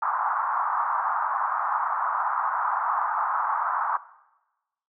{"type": "band-pass noise", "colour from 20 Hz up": "white", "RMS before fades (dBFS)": -26, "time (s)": [0.02, 3.97], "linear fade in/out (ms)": 2, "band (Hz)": [820, 1300], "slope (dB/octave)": 48, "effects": ["noise-tail reverb RT60 1.0 s tail -18 dB re dry"]}